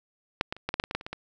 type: clicks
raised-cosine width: 0.3 ms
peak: -7 / -15 / -29 / -13 / -12 / -8 / -14 / -16 / -12 / -26 / -20 / -19 dBFS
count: 12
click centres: 0.411 / 0.525 / 0.566 / 0.69 / 0.741 / 0.799 / 0.839 / 0.911 / 0.95 / 1.011 / 1.065 / 1.13 s
effects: none